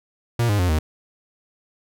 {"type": "tone with pitch steps", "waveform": "45% pulse", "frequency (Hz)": [118.2, 102.9, 89.58, 77.98], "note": ["A#2", "G#2", "F2", "D#2"], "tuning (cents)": [24, -16, 44, 4], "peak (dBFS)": -17, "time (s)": [0.39, 0.79], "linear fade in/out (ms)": 5, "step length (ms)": 100, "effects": []}